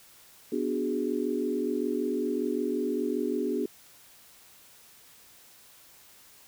sine chord, G# half-diminished seventh, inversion first, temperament equal, 246.9 / 293.7 / 370 / 415.3 Hz, B3 / D4 / F#4 / G#4, 0 / 0 / 0 / 0 cents, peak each -32 dBFS, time 0.52-3.66 s, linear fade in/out 5 ms, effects white hiss -55 dBFS RMS until 6.47 s

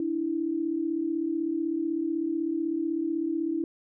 sine tone pair together, 293.6 / 329.6 Hz, D4 / E4, 0 / 0 cents, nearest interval major second, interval 200 cents, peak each -31 / -27 dBFS, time 0-3.64 s, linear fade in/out 2 ms, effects none

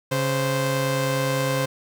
sawtooth tone pair together, 137.7 / 521.1 Hz, C#3 / C5, -11 / -7 cents, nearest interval octave + major seventh, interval 2304 cents, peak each -20 dBFS, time 0.11-1.66 s, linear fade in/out 10 ms, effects none

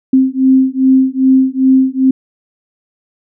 sine beating tone pair, 261.6 / 264.1 Hz, C4 / C4, 0 / +16 cents, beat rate 2.5 Hz, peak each -10 dBFS, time 0.13-2.11 s, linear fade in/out 5 ms, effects none

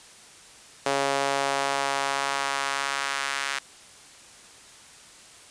sawtooth tone with high-pass filter sweep, 138.59 Hz, C#3, in tune, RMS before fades -27 dBFS, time 0.86-3.59 s, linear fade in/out 2 ms, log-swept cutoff 530 to 1600 Hz, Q 1.3, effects white hiss -49 dBFS RMS until 5.5 s + resampled to 22050 Hz

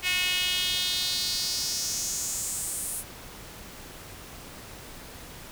sawtooth tone with high-pass filter sweep, 364.1 Hz, F#4, 28 cents flat, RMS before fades -29 dBFS, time 0.02-3.04 s, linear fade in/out 50 ms, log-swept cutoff 2400 to 10000 Hz, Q 3.4, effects pink hiss -44 dBFS RMS until 5.51 s

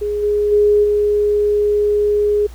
sine tone with level steps, 415.3 Hz, G#4, in tune, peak -17 / -13 / -9 / -12 dBFS, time 0.01-2.47 s, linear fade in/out 10 ms, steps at 0.22 / 0.51 / 0.83 s, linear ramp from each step 20 ms, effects added 59 Hz sine -32 dBFS peak until 2.54 s + pink hiss -46 dBFS RMS until 2.54 s

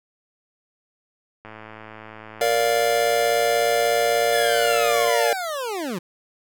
click train, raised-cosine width 0.5 ms, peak -24 dBFS, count 398, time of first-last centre 1.45-5.092 s, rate 109 Hz
square chord, Bb major, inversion none, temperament just, 466.2 / 582.7 / 699.2 Hz, Bb4 / D5 / F5, 0 / -14 / +2 cents, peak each -23 dBFS, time 2.41-5.33 s, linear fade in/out 2 ms
25% pulse linear sweep, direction down, 1760 to 160 Hz, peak -22 dBFS, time 4.32-5.99 s, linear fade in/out 10 ms
effects none

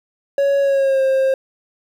triangle tone with pitch glide, 558 to 532.2 Hz, C#5 to C5, +11 to +29 cents, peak -11 dBFS, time 0.38-1.34 s, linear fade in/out 2 ms, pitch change -82 cents, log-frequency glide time 0.6-1.02 s, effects 8-bit

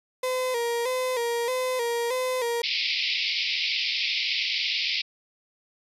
35% pulse tone with vibrato, 490 Hz, B4, 14 cents flat, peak -23 dBFS, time 0.23-2.62 s, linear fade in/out 5 ms, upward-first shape square, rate 1.6 Hz, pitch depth 71 cents each way
pink band-pass noise, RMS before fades -27 dBFS, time 2.63-5.02 s, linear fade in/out 10 ms, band 2100 to 5200 Hz, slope 96 dB/octave
effects resampled to 32000 Hz

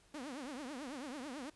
sawtooth tone with vibrato, 272.6 Hz, C#4, 29 cents flat, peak -39 dBFS, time 0.14-1.5 s, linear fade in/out 5 ms, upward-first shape triangle, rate 9.1 Hz, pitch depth 270 cents each way, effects pink hiss -67 dBFS RMS until 1.55 s + resampled to 24000 Hz

